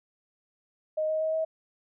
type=tone with pitch steps; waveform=sine; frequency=622 / 627.8 / 633.6 / 639.5 Hz; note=D#5 / D#5 / D#5 / D#5; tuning=-1 / +15 / +31 / +47 cents; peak=-25 dBFS; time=0.97-1.45 s; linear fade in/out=10 ms; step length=120 ms; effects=none